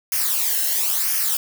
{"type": "noise with flanger", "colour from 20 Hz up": "blue", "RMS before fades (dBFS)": -21, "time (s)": [0.12, 1.37], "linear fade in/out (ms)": 2, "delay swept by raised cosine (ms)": [0.25, 0.86], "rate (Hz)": 0.99, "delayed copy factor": -0.7, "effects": []}